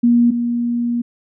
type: tone pair in turn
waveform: sine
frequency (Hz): 238.1 / 238.1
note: A#3 / A#3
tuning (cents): +37 / +37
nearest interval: unison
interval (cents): 0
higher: neither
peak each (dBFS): -9 / -16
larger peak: first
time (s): 0.03-0.31 / 0.31-1.02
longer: second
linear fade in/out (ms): 10
effects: none